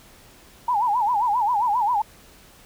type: tone with vibrato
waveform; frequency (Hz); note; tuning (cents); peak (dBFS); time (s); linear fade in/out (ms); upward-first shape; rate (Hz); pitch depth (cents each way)
sine; 900; A5; +39; -18; 0.68-2.02; 5; sine; 7.5; 190
effects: pink hiss -50 dBFS RMS until 2.65 s